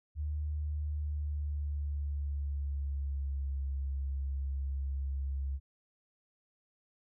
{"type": "tone with pitch glide", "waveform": "sine", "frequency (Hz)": [74.9, 68.29], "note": ["D2", "C#2"], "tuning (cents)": [35, -25], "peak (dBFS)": -32, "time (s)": [0.15, 5.6], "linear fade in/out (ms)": 50, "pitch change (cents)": -160, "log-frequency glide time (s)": [0.85, 3.6], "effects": []}